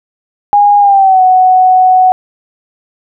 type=tone with pitch glide; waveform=sine; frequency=819 to 742.4 Hz; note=G#5 to F#5; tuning=-24 to +6 cents; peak=-3 dBFS; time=0.53-2.12 s; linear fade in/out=0 ms; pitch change=-170 cents; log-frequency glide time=0.79-1.22 s; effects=none